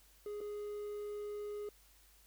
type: tone with dropouts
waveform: triangle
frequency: 415.3 Hz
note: G#4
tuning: in tune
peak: -38 dBFS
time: 0.26-1.69 s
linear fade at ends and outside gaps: 2 ms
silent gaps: 0.406-0.412 s
effects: added 50 Hz sine -66 dBFS peak until 2.26 s + white hiss -66 dBFS RMS until 2.26 s